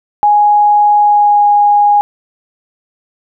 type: tone with pitch glide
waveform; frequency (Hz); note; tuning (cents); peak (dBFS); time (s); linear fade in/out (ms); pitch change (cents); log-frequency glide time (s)
sine; 830.6 to 823.9; G#5 to G#5; 0 to -14; -5; 0.23-2.01; 0; -14; 0.99-1.45
effects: none